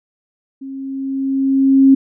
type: tone with level ramp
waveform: sine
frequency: 270 Hz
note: C#4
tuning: 45 cents flat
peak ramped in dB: -27 to -4 dBFS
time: 0.61-1.95 s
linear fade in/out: 10 ms
effects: none